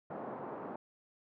white band-pass noise, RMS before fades -43 dBFS, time 0.1-0.76 s, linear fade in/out 5 ms, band 150 to 1000 Hz, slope 24 dB/octave, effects none

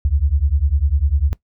sine beating tone pair, 66.4 / 76.4 Hz, C2 / D#2, +26 / -31 cents, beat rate 10 Hz, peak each -17 dBFS, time 0.05-1.33 s, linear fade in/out 0 ms, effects noise-tail reverb RT60 0.1 s tail -19 dB re dry

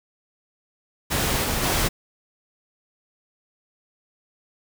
pink noise with level steps, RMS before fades -23 / -25 / -22 dBFS, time 1.1-1.89 s, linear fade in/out 20 ms, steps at 1.43 / 1.62 s, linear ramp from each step 20 ms, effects none

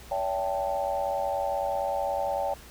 sine chord, A dominant seventh, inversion first, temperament equal with one note detuned, 568.6 / 659.3 / 784 / 880 Hz, C#5 / E5 / G5 / A5, +44 / 0 / 0 / 0 cents, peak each -30 / -34 / -30 / -34 dBFS, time 0.11-2.54 s, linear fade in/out 5 ms, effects added 60 Hz sine -49 dBFS peak until 2.7 s + pink hiss -49 dBFS RMS until 2.7 s

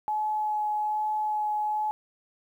sine tone with vibrato, 850 Hz, G#5, 40 cents sharp, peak -25 dBFS, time 0.08-1.91 s, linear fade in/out 0 ms, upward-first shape sine, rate 1.2 Hz, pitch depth 10 cents each way, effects 10-bit

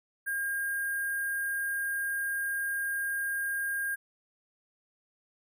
sine tone with sample-and-hold, 1614 Hz, G#6, 50 cents flat, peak -29 dBFS, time 0.26-3.96 s, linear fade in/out 20 ms, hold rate 11025 Hz, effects none

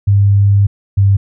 sine tone pair in turn, 100.3 / 98.86 Hz, G2 / G2, +40 / +15 cents, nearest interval unison, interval 25 cents, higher first, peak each -6 dBFS, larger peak neither, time 0.07-0.67 / 0.97-1.17 s, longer first, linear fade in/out 10 ms, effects none

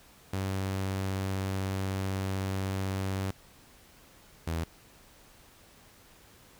sawtooth tone pair in turn, 96 / 82.41 Hz, G2 / E2, -36 / 0 cents, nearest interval minor third, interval 264 cents, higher first, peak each -26 dBFS, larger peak neither, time 0.33-3.31 / 4.47-4.64 s, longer first, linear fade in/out 5 ms, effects pink hiss -57 dBFS RMS until 6.59 s

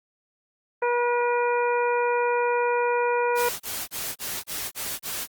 harmonic tone, 482.5 Hz, B4, 40 cents flat, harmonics 1 / 2 / 3 / 4 / 5, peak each -23 / -25 / -31 / -38 / -33 dBFS, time 0.82-3.49 s, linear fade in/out 5 ms
white noise bursts, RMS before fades -31 dBFS, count 7, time 3.35-5.274 s, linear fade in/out 50 ms, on 250 ms, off 29 ms
effects Opus 24 kbps

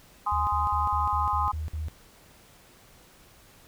sine chord, Ab major, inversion none, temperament just, 830.6 / 1038.3 / 1245.9 Hz, Ab5 / C6 / Eb6, 0 / -14 / +2 cents, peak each -29 / -27 / -29 dBFS, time 0.26-1.52 s, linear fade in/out 10 ms
sine tone bursts, 77.78 Hz, D#2, in tune, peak -29 dBFS, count 8, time 0.32-1.884 s, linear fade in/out 0 ms, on 150 ms, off 52 ms
effects pink hiss -55 dBFS RMS until 3.67 s

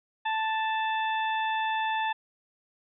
harmonic tone, 880 Hz, A5, in tune, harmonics 1 / 2 / 3 / 4, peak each -27 / -33 / -37 / -39 dBFS, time 0.25-2.13 s, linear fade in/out 10 ms, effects none

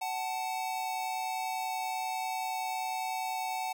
square tone pair together, 749.8 / 880 Hz, F#5 / A5, +23 / 0 cents, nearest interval minor third, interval 277 cents, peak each -35 / -37 dBFS, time 0.01-3.73 s, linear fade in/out 10 ms, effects none

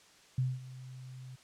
sine tone with ADSR envelope, 128.6 Hz, C3, 30 cents flat, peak -26 dBFS, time 0.38-1.36 s, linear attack 4 ms, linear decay 210 ms, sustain -18 dB, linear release 11 ms, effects white hiss -60 dBFS RMS until 1.43 s + low-pass 7000 Hz 12 dB/octave

